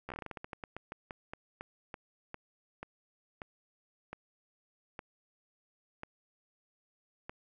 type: slowing click train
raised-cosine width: 0.5 ms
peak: -26 dBFS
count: 26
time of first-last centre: 0.09-7.295 s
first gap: 13 ms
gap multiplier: 1.21
effects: none